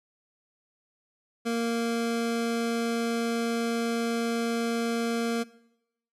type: tone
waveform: 25% pulse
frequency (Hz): 232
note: A#3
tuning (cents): -8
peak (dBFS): -22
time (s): 1.45-5.44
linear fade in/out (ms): 20
effects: noise-tail reverb RT60 0.8 s tail -20 dB re dry + low-pass 11000 Hz 12 dB/octave